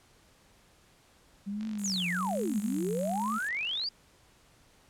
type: tone with vibrato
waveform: sine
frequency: 196 Hz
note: G3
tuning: in tune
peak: -32 dBFS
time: 1.46-3.39 s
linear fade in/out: 20 ms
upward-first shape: triangle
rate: 1.2 Hz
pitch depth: 210 cents each way
type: click train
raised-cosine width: 0.2 ms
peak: -31 dBFS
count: 109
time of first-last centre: 1.61-3.837 s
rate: 48.5 Hz
type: high-pass noise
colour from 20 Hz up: pink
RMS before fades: -46 dBFS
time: 1.78-3.49 s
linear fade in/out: 10 ms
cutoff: 6500 Hz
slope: 96 dB/octave
type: exponential two-way sweep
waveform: sine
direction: down then up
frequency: 7300 to 192.9 to 4882 Hz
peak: -30 dBFS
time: 1.84-3.89 s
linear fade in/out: 5 ms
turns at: 2.59 s
effects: pink hiss -62 dBFS RMS until 4.89 s + low-pass 11000 Hz 12 dB/octave